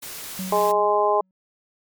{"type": "noise", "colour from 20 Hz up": "white", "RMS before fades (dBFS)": -35, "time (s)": [0.02, 0.72], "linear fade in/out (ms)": 10}
{"type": "tone with exponential decay", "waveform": "triangle", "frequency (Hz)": 187.1, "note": "F#3", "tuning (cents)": 20, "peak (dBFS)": -24, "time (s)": [0.39, 1.31], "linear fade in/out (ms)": 2, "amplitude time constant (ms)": 200}
{"type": "harmonic tone", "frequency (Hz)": 207.7, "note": "G#3", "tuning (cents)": 0, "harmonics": [2, 3, 4, 5], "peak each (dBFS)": [-22, -22, -22, -22], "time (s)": [0.52, 1.21], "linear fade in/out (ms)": 5}
{"effects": ["MP3 96 kbps"]}